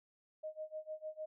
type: tone with tremolo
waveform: sine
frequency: 622 Hz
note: D#5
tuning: 1 cent flat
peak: -39 dBFS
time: 0.43-1.26 s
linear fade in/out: 10 ms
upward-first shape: sine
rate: 6.6 Hz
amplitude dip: 95%
effects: none